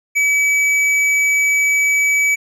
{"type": "tone with hard clipping", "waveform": "sine", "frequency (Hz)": 2287, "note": "D7", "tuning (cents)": -47, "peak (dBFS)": -14, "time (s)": [0.15, 2.36], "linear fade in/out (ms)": 20, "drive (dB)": 9, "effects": []}